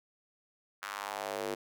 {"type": "tone with high-pass filter sweep", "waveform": "square", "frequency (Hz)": 50.2, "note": "G1", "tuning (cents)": 42, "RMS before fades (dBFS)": -38, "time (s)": [0.82, 1.55], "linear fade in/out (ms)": 10, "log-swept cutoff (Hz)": [1400, 380], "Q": 2.2, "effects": []}